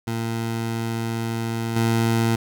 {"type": "tone with level steps", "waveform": "20% pulse", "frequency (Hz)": 114.5, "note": "A#2", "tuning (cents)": -31, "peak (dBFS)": [-19, -13], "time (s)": [0.07, 2.36], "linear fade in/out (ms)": 5, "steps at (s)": 1.76, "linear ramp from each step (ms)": 5, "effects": []}